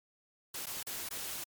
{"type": "noise with dropouts", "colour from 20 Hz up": "white", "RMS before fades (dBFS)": -40, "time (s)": [0.54, 1.44], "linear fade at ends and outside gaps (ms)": 5, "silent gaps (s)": [[0.658, 0.667], [0.83, 0.867], [1.089, 1.108]], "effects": ["MP3 96 kbps"]}